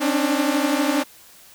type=tone cluster; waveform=sawtooth; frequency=267.7 / 287.8 / 300.1 Hz; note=C4 / D4 / D4; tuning=+40 / -35 / +38 cents; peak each=-19 dBFS; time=0-1.04 s; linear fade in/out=20 ms; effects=white hiss -48 dBFS RMS until 1.54 s